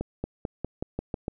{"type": "accelerating click train", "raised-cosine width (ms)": 2, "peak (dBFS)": -16, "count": 8, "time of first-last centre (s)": [0.01, 1.281], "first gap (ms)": 230, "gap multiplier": 0.92, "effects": []}